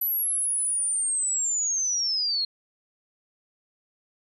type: linear sweep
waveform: sine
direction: down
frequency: 11970 to 4194 Hz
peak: -23 dBFS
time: 0.01-2.45 s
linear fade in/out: 5 ms
effects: none